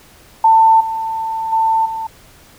sine tone with level steps, 893 Hz, A5, 25 cents sharp, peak -6 / -18 / -11 / -20 dBFS, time 0.44-2.07 s, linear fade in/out 5 ms, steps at 0.8 / 1.52 / 1.85 s, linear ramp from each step 10 ms, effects pink hiss -45 dBFS RMS until 2.58 s

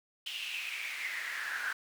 brown noise with high-pass filter sweep, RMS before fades -38 dBFS, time 0.26-1.73 s, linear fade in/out 5 ms, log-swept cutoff 3000 to 1500 Hz, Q 6.9, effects none

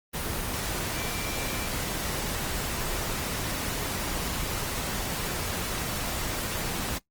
sine tone in noise, 2353 Hz, D7, 3 cents sharp, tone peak -41 dBFS, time 0.95-1.68 s, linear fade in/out 20 ms, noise pink, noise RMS -31 dBFS, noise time 0.13-6.99 s, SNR -13 dB, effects noise-tail reverb RT60 0.1 s tail -19 dB re dry + Opus 24 kbps

